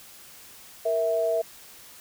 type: tone pair together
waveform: sine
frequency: 466.2 / 655.1 Hz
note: A#4 / E5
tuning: 0 / -11 cents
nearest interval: tritone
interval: 589 cents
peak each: -27 / -23 dBFS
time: 0.85-1.42 s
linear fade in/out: 10 ms
effects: white hiss -48 dBFS RMS until 2 s